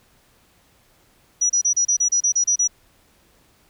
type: tone bursts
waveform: sine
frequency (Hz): 5850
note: F#8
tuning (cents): -21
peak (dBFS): -15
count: 11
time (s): 1.41-2.677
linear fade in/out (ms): 10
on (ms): 87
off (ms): 31
effects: pink hiss -58 dBFS RMS until 3.69 s